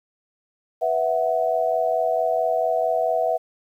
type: chord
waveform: sine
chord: B suspended fourth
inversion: none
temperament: equal with one note detuned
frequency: 493.9 / 655.5 / 740 Hz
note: B4 / E5 / F#5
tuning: 0 / -10 / 0 cents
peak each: -26 / -21 / -24 dBFS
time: 0.81-3.38 s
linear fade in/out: 20 ms
effects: 9-bit